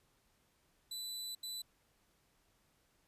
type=tone bursts at uneven times; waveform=sawtooth; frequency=3987 Hz; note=B7; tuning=16 cents sharp; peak=-38 dBFS; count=2; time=0.91-1.35 / 1.43-1.62 s; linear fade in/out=5 ms; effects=pink hiss -74 dBFS RMS until 3.07 s + resampled to 32000 Hz